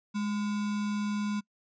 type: tone with sample-and-hold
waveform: sine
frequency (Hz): 207.7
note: G#3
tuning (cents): 0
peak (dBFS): -28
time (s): 0.14-1.41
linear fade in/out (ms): 20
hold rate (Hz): 1225
effects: noise-tail reverb RT60 0.1 s tail -25 dB re dry + resampled to 16000 Hz